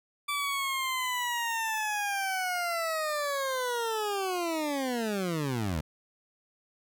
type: linear sweep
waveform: 20% pulse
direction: down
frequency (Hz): 1165 to 71.4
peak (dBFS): -24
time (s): 0.28-5.81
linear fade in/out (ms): 10
effects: none